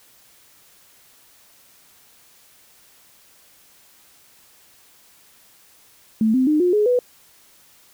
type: tone with pitch steps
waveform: sine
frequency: 220 / 258.6 / 304 / 357.4 / 420.1 / 493.9 Hz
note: A3 / C4 / D#4 / F4 / G#4 / B4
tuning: 0 / -20 / -40 / +40 / +20 / 0 cents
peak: -14 dBFS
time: 6.21-6.99 s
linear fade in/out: 2 ms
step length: 130 ms
effects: white hiss -53 dBFS RMS until 7.93 s